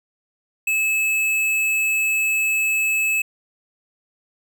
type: tone with tanh clipping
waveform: sine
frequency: 2600 Hz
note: E7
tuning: 24 cents flat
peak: -19 dBFS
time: 0.67-3.22 s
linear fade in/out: 5 ms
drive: 16 dB
effects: none